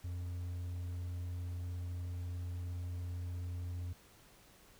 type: tone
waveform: triangle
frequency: 88.3 Hz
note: F2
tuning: 20 cents sharp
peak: -36 dBFS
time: 0.04-3.93 s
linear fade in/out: 5 ms
effects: pink hiss -62 dBFS RMS until 4.79 s